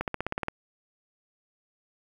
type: accelerating click train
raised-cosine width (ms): 0.5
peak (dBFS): -14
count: 9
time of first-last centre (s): 0.01-0.484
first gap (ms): 68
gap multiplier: 0.96
effects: 8-bit